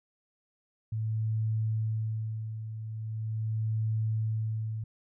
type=tone with tremolo; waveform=sine; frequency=110 Hz; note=A2; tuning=in tune; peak=-26 dBFS; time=0.92-4.84 s; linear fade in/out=5 ms; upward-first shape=sine; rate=0.41 Hz; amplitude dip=65%; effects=none